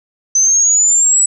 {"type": "exponential sweep", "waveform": "sine", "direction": "up", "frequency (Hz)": [6100, 7930], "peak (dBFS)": -8, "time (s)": [0.35, 1.26], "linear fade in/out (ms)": 5, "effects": []}